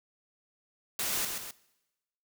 white noise with echo, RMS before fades -32 dBFS, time 0.99-1.25 s, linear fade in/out 2 ms, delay 130 ms, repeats 2, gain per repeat -5 dB, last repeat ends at 1.51 s, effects noise-tail reverb RT60 1.0 s tail -21 dB re dry

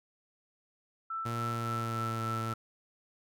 sine tone with tremolo, 1328 Hz, E6, 12 cents sharp, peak -33 dBFS, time 1.1-2.54 s, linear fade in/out 5 ms, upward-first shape sine, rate 3.5 Hz, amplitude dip 40%
sawtooth tone with pitch glide, 116.54 to 113.16 Hz, A#2 to A2, 0 to +49 cents, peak -30 dBFS, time 1.25-2.54 s, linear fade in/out 10 ms, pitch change -51 cents, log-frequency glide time 1.47-2.22 s
effects none

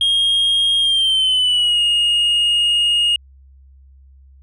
sine tone with pitch glide, 3246 to 2859 Hz, G#7 to F7, -40 to +40 cents, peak -10 dBFS, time 0.01-3.16 s, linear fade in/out 2 ms, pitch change -220 cents, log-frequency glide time 0.79-1.81 s, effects tanh soft clip ceiling -12 dBFS + added 67 Hz sine -43 dBFS peak until 4.42 s

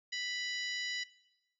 harmonic tone with a mistuned harmonic, 987.8 Hz, B5, in tune, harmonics 2 / 3 / 4 / 5 / 6 / 7, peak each -39 / -42 / -42 / -44 / -50 / -49 dBFS, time 0.12-1.04 s, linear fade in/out 10 ms, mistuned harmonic 6, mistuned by -91 cents, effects noise-tail reverb RT60 0.9 s tail -18 dB re dry

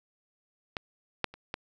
clicks, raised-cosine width 0.3 ms, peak -16 / -10 / -30 / -17 dBFS, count 4, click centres 0.768 / 1.243 / 1.34 / 1.541 s, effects none

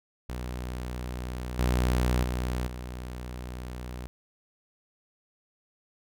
sawtooth tone with level steps, 61.74 Hz, B1, in tune, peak -29 / -19 / -24 / -32 dBFS, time 0.29-4.07 s, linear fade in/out 0 ms, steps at 1.59 / 2.23 / 2.67 s, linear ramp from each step 5 ms, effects none

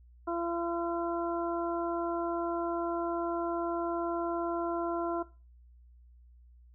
harmonic tone, 340.3 Hz, F4, 45 cents flat, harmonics 1 / 2 / 3 / 4, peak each -33 / -36 / -38 / -39 dBFS, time 0.27-5.23 s, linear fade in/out 10 ms, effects noise-tail reverb RT60 0.3 s tail -17 dB re dry + added 60 Hz sine -54 dBFS peak until 6.74 s

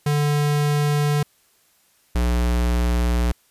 square tone pair in turn, 146.9 / 59.83 Hz, D3 / A#1, +1 / +46 cents, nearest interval octave + major third, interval 1555 cents, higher first, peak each -18 / -18 dBFS, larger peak neither, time 0.06-1.23 / 2.15-3.32 s, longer neither, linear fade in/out 5 ms, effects white hiss -60 dBFS RMS until 3.5 s + resampled to 32000 Hz

